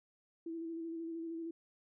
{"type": "tone with vibrato", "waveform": "sine", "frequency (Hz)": 330, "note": "E4", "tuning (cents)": 2, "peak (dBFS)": -39, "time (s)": [0.46, 1.51], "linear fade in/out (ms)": 5, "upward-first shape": "square", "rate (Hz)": 13, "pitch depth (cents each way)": 21, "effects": []}